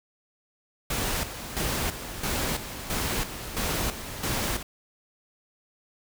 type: noise with tremolo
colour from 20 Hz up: pink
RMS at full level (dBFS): -28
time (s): 0.9-4.63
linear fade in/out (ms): 5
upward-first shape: square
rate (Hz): 1.5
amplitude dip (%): 65
effects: none